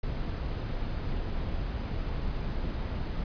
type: noise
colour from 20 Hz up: brown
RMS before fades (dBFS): -32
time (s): 0.03-3.24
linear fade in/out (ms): 5
effects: resampled to 11025 Hz